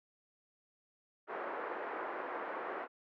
pink band-pass noise, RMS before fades -41 dBFS, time 1.27-2.88 s, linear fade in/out 50 ms, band 380 to 1700 Hz, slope 24 dB/octave, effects none

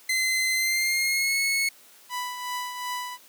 sawtooth tone with pitch glide, 2058 to 2193 Hz, C7 to C#7, -29 to -19 cents, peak -19 dBFS, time 0.09-1.69 s, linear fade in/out 5 ms, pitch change +110 cents, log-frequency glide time 0.54-1.37 s
sawtooth tone with tremolo, 991 Hz, B5, 6 cents sharp, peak -24 dBFS, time 2.09-3.18 s, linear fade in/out 50 ms, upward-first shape triangle, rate 2.7 Hz, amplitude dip 55%
effects white hiss -53 dBFS RMS until 3.28 s + high-pass 200 Hz 12 dB/octave

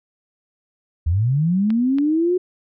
sine linear sweep, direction up, 74.4 to 370 Hz, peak -15 dBFS, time 1.06-2.38 s, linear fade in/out 10 ms
clicks, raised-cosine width 0.3 ms, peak -19 dBFS, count 2, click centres 1.704 / 1.985 s
effects none

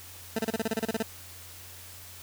20% pulse tone bursts, 222.7 Hz, A3, 21 cents sharp, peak -21 dBFS, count 12, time 0.36-1.027 s, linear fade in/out 5 ms, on 29 ms, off 29 ms, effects added 89 Hz sine -51 dBFS peak until 2.22 s + white hiss -47 dBFS RMS until 2.22 s

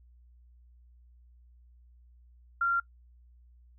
sine tone, 1382 Hz, F6, 19 cents flat, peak -24 dBFS, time 2.61-2.8 s, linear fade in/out 5 ms, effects noise-tail reverb RT60 0.1 s tail -23 dB re dry + added 60 Hz sine -55 dBFS peak until 3.78 s

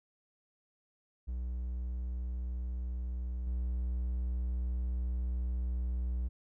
triangle tone with level steps, 61.4 Hz, B1, 9 cents flat, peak -32 / -29 dBFS, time 1.27-6.29 s, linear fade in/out 20 ms, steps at 3.47 s, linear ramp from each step 2 ms, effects none

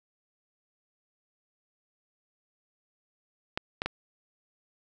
clicks, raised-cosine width 0.3 ms, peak -13 dBFS, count 3, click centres 3.575 / 3.819 / 3.86 s, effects none

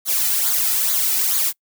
blue noise with flanger, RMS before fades -19 dBFS, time 0.05-1.53 s, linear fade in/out 50 ms, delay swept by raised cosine 0.36 to 1.86 ms, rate 2.3 Hz, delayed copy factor -0.7, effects noise-tail reverb RT60 0.1 s tail -25 dB re dry

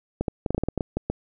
clicks, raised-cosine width 2 ms, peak -11 dBFS, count 12, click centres 0.21 / 0.282 / 0.462 / 0.506 / 0.547 / 0.58 / 0.636 / 0.686 / 0.777 / 0.808 / 0.97 / 1.1 s, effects none

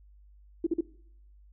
sine tone bursts, 333.9 Hz, E4, 22 cents sharp, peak -23 dBFS, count 3, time 0.64-0.809 s, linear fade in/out 5 ms, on 27 ms, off 44 ms, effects noise-tail reverb RT60 0.7 s tail -21 dB re dry + added 50 Hz sine -53 dBFS peak until 1.52 s

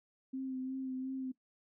sine tone with vibrato, 261.6 Hz, C4, in tune, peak -36 dBFS, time 0.33-1.32 s, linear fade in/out 10 ms, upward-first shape sine, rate 2.8 Hz, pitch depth 24 cents each way, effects noise-tail reverb RT60 0.1 s tail -18 dB re dry

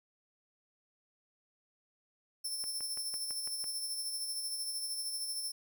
20% pulse tone with tremolo, 5350 Hz, E8, 25 cents sharp, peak -29 dBFS, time 2.44-5.52 s, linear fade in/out 10 ms, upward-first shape sine, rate 13 Hz, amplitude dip 40%
click train, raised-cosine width 0.5 ms, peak -35 dBFS, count 7, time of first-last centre 2.64-3.642 s, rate 5.99 Hz
effects none

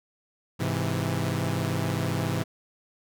sawtooth chord, Ab augmented, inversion none, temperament equal with one note detuned, 103.35 / 130.81 / 164.81 Hz, Ab2 / C3 / E3, -8 / 0 / 0 cents, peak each -26 dBFS, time 0.59-2.44 s, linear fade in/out 20 ms, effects none

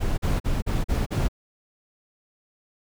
brown noise bursts, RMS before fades -23 dBFS, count 6, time 0-1.285 s, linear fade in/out 20 ms, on 180 ms, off 41 ms, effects none

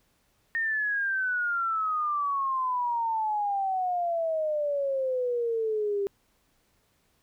sine exponential sweep, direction down, 1842 to 393.9 Hz, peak -25 dBFS, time 0.55-6.07 s, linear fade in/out 0 ms, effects pink hiss -69 dBFS RMS until 7.22 s

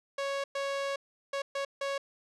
sawtooth tone bursts at uneven times, 554.4 Hz, C#5, in tune, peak -27 dBFS, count 5, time 0.18-0.44 / 0.55-0.96 / 1.33-1.42 / 1.55-1.65 / 1.81-1.98 s, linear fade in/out 5 ms, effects low-pass 6000 Hz 12 dB/octave

